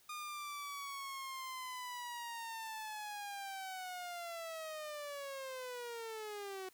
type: linear sweep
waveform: sawtooth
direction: down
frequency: 1222 to 370.8 Hz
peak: -39 dBFS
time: 0.09-6.69 s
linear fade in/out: 5 ms
effects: white hiss -67 dBFS RMS until 6.73 s